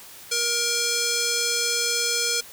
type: tone with band-pass filter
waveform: square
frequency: 472.1 Hz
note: A#4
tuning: 22 cents sharp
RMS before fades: -24 dBFS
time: 0.31-2.41 s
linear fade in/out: 10 ms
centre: 6000 Hz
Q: 1.4
effects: white hiss -44 dBFS RMS until 2.52 s